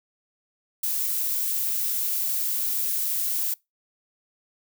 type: noise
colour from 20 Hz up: violet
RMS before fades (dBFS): -26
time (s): 0.83-3.54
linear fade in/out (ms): 5
effects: noise-tail reverb RT60 0.2 s tail -24 dB re dry